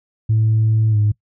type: tone with pitch glide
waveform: sine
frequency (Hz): 110 to 105.09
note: A2 to G#2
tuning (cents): 0 to +21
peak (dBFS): -11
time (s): 0.29-1.12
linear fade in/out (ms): 10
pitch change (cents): -79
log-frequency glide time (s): 0.9-0.97
effects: noise-tail reverb RT60 0.1 s tail -22 dB re dry + tanh soft clip ceiling -9 dBFS